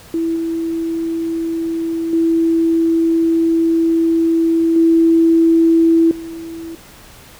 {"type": "tone with level steps", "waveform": "sine", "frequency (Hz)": 329.6, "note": "E4", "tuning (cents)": 0, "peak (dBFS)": [-15, -17, -11, -8, -26], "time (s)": [0.14, 6.75], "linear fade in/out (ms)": 2, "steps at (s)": [0.36, 2.13, 4.76, 6.11], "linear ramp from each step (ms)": 2, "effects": ["pink hiss -41 dBFS RMS until 7.39 s"]}